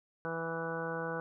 harmonic tone with a mistuned harmonic, 164.81 Hz, E3, in tune, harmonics 1 / 2 / 3 / 4 / 5 / 6 / 7 / 8 / 9, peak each -42 / -45 / -38 / -46 / -45 / -46 / -46 / -49 / -41 dBFS, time 0.25-1.2 s, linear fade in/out 0 ms, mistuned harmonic 8, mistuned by -21 cents, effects none

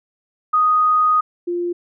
sine tone pair in turn, 1244.5 / 349.2 Hz, D#6 / F4, 0 / 0 cents, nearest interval octave + minor seventh, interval 2200 cents, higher first, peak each -12 / -19 dBFS, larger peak first, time 0.53-1.21 / 1.47-1.73 s, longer first, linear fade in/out 10 ms, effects none

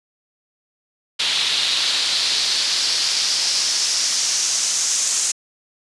pink noise with band-pass filter sweep, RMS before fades -20 dBFS, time 1.19-5.32 s, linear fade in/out 10 ms, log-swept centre 3600 to 6800 Hz, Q 3, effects resampled to 24000 Hz

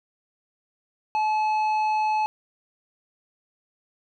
sine tone with tanh clipping, 860 Hz, A5, 40 cents flat, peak -22 dBFS, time 1.15-2.26 s, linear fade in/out 0 ms, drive 8 dB, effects none

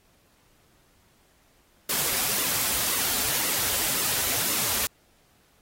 white noise with flanger, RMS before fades -26 dBFS, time 1.89-4.87 s, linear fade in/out 5 ms, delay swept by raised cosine 1.2 to 6.4 ms, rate 1.9 Hz, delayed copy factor -0.6, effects pink hiss -63 dBFS RMS until 5.61 s + AAC 48 kbps

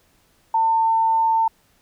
sine tone, 899 Hz, A5, 37 cents sharp, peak -15 dBFS, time 0.54-1.48 s, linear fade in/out 5 ms, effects pink hiss -60 dBFS RMS until 1.81 s

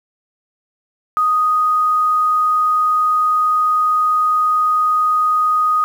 sine tone, 1244.5 Hz, D#6, in tune, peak -12 dBFS, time 1.17-5.84 s, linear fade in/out 0 ms, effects 7-bit

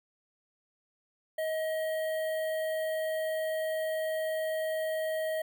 square tone with notch filter, 633 Hz, D#5, 30 cents sharp, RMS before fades -32 dBFS, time 1.38-5.42 s, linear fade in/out 5 ms, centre 5700 Hz, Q 0.53, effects none

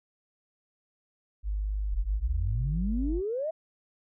sine tone, 51 Hz, G#1, 31 cents flat, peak -27 dBFS, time 1.43-3.22 s, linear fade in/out 50 ms
sine exponential sweep, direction up, 34.65 to 660 Hz, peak -28 dBFS, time 1.92-3.51 s, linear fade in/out 10 ms
effects tanh soft clip ceiling -17 dBFS

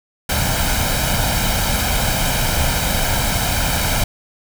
pink noise with comb filter, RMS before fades -18 dBFS, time 0.29-4.04 s, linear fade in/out 5 ms, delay 1.3 ms, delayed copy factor +0.65, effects none

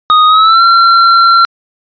square tone with pitch glide, 1244.5 to 1365 Hz, D#6 to F6, 0 to -40 cents, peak -4 dBFS, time 0.1-1.45 s, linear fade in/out 0 ms, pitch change +160 cents, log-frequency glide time 0.27-0.62 s, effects resampled to 11025 Hz

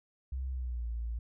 sine tone with pitch glide, 65.3 to 57.51 Hz, C2 to A#1, -3 to -23 cents, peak -33 dBFS, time 0.32-1.19 s, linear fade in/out 5 ms, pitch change -220 cents, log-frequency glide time 0.49-0.88 s, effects none

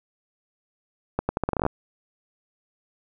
accelerating click train, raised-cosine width 1 ms, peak -9 dBFS, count 12, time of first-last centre 1.19-1.664 s, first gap 100 ms, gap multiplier 0.81, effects none

